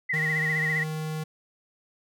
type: tone with vibrato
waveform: sine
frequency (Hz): 1946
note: B6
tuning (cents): -26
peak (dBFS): -24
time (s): 0.09-0.84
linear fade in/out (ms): 10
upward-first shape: sine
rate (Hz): 15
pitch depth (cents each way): 82
type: tone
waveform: square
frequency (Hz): 156.1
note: D#3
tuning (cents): +6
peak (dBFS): -30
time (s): 0.13-1.24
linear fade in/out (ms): 10
effects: none